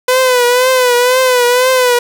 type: tone with vibrato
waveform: sawtooth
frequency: 501 Hz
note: B4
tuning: 25 cents sharp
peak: -4 dBFS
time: 0.08-1.99 s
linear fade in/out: 5 ms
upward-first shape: triangle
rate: 2 Hz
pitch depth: 71 cents each way
effects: none